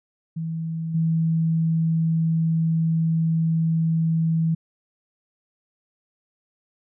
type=tone with level steps; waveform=sine; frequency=162.7 Hz; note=E3; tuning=22 cents flat; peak=-25 / -18 dBFS; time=0.36-4.55 s; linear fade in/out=10 ms; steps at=0.94 s; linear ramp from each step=10 ms; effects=none